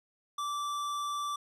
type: tone with hard clipping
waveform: triangle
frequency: 1166 Hz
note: D6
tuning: 13 cents flat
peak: -34 dBFS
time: 0.38-1.36 s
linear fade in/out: 5 ms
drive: 18 dB
effects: none